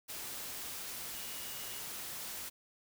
sine tone in noise, 2888 Hz, F#7, 43 cents flat, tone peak -53 dBFS, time 1.13-1.81 s, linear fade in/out 20 ms, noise white, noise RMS -43 dBFS, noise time 0.08-2.5 s, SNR -13 dB, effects none

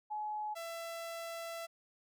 sine / sawtooth tone pair in turn, 848 / 668.4 Hz, G#5 / E5, +36 / +24 cents, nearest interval major third, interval 412 cents, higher first, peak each -36 / -37 dBFS, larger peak first, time 0.1-0.55 / 0.55-1.67 s, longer second, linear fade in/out 20 ms, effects none

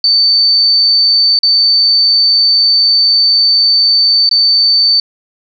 sine tone with dropouts, 4552 Hz, C#8, 45 cents sharp, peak -6 dBFS, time 0.04-5 s, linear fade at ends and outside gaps 2 ms, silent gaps 1.39-1.432 / 4.292-4.312 s, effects none

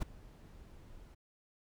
brown noise with ADSR envelope, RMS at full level -31 dBFS, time 0-1.15 s, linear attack 24 ms, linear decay 8 ms, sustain -23 dB, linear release 13 ms, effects none

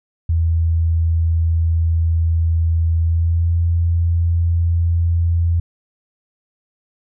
sine tone with pitch glide, 82.41 to 84.63 Hz, E2 to E2, 0 to +46 cents, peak -13 dBFS, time 0.29-5.6 s, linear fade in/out 5 ms, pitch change +46 cents, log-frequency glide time 3-3.54 s, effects none

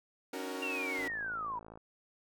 sawtooth chord, D# minor seventh, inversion third, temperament equal with one note detuned, 277.2 / 304.2 / 370 / 466.2 Hz, C#4 / D#4 / F#4 / A#4, 0 / -39 / 0 / 0 cents, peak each -38 / -42 / -39 / -39 dBFS, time 0.33-1.08 s, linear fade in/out 5 ms
sine linear sweep, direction down, 2793 to 930 Hz, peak -35 dBFS, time 0.62-1.59 s, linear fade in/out 5 ms
click train, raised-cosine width 1 ms, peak -36 dBFS, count 44, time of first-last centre 0.99-1.775 s, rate 54.8 Hz
effects none

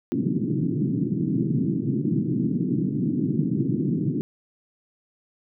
pink band-pass noise, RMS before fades -24 dBFS, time 0.12-4.21 s, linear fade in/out 0 ms, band 130 to 340 Hz, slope 48 dB/octave, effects none

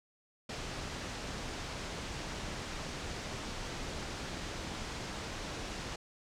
pink low-pass noise, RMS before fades -41 dBFS, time 0.49-5.96 s, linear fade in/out 5 ms, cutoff 7100 Hz, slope 24 dB/octave, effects none

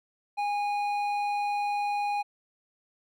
sine tone with hard clipping, 821 Hz, G#5, 20 cents flat, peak -28 dBFS, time 0.37-2.23 s, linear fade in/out 20 ms, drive 8 dB, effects none

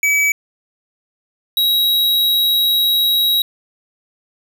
square tone pair in turn, 2286 / 3842 Hz, D7 / B7, -47 / -48 cents, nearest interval major sixth, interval 899 cents, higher second, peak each -13 / -13 dBFS, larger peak neither, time 0.03-0.32 / 1.57-3.42 s, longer second, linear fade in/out 2 ms, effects none

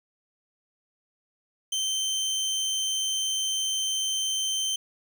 25% pulse tone, 3107 Hz, G7, 16 cents flat, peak -22 dBFS, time 1.72-4.76 s, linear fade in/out 5 ms, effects none

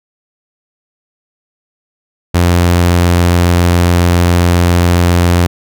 sawtooth tone, 87.31 Hz, F2, in tune, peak -3 dBFS, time 2.34-5.47 s, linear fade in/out 10 ms, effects none

